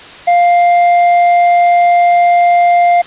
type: tone with hard clipping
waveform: sine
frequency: 700 Hz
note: F5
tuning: 4 cents sharp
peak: -7 dBFS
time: 0.27-3.02 s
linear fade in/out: 10 ms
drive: 5 dB
effects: white hiss -32 dBFS RMS until 3.06 s + resampled to 8000 Hz